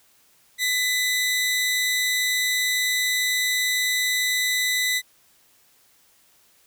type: tone pair together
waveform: sawtooth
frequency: 2000 / 3771 Hz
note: B6 / A#7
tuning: +21 / +19 cents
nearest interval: major seventh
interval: 1098 cents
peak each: -18 / -25 dBFS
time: 0.58-5.02 s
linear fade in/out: 50 ms
effects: white hiss -59 dBFS RMS until 6.66 s